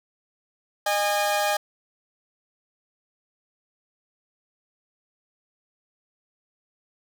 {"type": "tone pair together", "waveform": "sawtooth", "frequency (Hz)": [611.7, 818], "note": ["D#5", "G#5"], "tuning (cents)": [-30, -26], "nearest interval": "perfect fourth", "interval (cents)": 504, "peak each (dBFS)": [-21, -20], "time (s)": [0.86, 1.57], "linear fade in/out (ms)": 5, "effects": []}